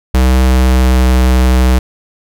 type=tone with pitch glide; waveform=square; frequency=64.1 to 63.44 Hz; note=C2 to B1; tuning=-35 to +47 cents; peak=-7 dBFS; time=0.14-1.79 s; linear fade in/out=5 ms; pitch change=-18 cents; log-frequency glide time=0.45-1.09 s; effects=none